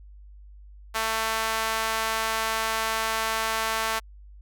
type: tone with high-pass filter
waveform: sawtooth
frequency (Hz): 222.5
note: A3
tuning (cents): +20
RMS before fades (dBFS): -27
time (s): 0.94-4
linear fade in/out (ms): 20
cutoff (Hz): 1000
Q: 1.2
effects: added 50 Hz sine -44 dBFS peak until 4.41 s